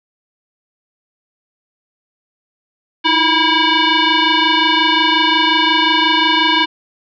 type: tone with frequency modulation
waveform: sine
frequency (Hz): 987.8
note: B5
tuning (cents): 0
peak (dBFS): -10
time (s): 3.04-6.66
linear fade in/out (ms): 20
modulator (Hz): 650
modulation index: 4.3
effects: none